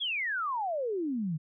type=exponential sweep; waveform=sine; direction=down; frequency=3456 to 147.1 Hz; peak=-29 dBFS; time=0-1.38 s; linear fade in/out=20 ms; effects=none